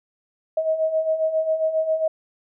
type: beating tone pair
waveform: sine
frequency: 630 / 637.4 Hz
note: D#5 / D#5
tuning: +21 / +42 cents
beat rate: 7.4 Hz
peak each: -26 / -20 dBFS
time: 0.57-2.08 s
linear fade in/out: 5 ms
effects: none